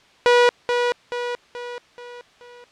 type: tone with echo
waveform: sawtooth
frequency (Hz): 485.5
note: B4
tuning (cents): -30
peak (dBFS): -8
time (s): 0.26-0.49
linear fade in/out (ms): 0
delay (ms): 430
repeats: 5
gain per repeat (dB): -6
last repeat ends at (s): 2.64
effects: white hiss -53 dBFS RMS until 2.71 s + low-pass 4000 Hz 12 dB/octave